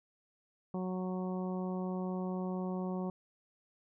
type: harmonic tone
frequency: 184.4 Hz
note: F#3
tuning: 6 cents flat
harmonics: 1 / 2 / 3 / 4 / 5 / 6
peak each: -35 / -41 / -45 / -47 / -49 / -51 dBFS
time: 0.74-3.1 s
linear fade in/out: 2 ms
effects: none